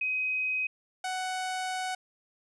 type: tone pair in turn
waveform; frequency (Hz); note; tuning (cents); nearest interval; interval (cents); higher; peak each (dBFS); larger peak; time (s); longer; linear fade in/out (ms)
sine / sawtooth; 2520 / 744; D#7 / F#5; +21 / +9; octave + major sixth; 2112; first; -27; neither; 0.01-0.67 / 1.04-1.95; second; 5
effects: resampled to 24000 Hz